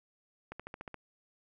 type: accelerating click train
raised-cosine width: 0.5 ms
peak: -27 dBFS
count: 7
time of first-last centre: 0.52-0.943 s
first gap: 76 ms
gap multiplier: 0.97
effects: none